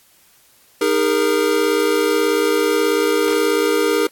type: chord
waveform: square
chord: D# suspended fourth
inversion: none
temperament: equal with one note detuned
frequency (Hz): 311.1 / 407.9 / 466.2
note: D#4 / G#4 / A#4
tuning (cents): 0 / -31 / 0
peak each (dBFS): -22 / -19 / -19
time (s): 0.81-4.07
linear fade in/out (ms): 5
effects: white hiss -53 dBFS RMS until 4.11 s + AAC 64 kbps